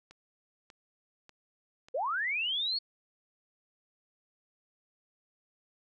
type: click train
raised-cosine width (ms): 0.2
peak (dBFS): -35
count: 4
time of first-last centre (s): 0.11-1.885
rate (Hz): 1.69
type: linear sweep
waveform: sine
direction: up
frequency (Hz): 455.5 to 4435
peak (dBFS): -29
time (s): 1.94-2.79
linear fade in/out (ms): 10
effects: none